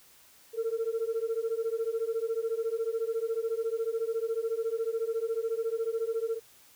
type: beating tone pair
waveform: sine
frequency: 446.8 / 460.8 Hz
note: A4 / A#4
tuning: +27 / -20 cents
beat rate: 14 Hz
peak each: -30 dBFS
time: 0.53-6.4 s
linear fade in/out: 50 ms
effects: tanh soft clip ceiling -24 dBFS + white hiss -58 dBFS RMS until 6.75 s